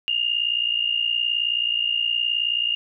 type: tone pair together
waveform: sine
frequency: 2797 / 2856 Hz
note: F7 / F7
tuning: +2 / +38 cents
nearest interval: unison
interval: 36 cents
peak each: -23 dBFS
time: 0.08-2.75 s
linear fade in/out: 0 ms
effects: none